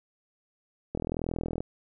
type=click train; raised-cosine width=2 ms; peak=-18 dBFS; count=28; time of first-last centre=0.95-1.605 s; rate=41.2 Hz; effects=none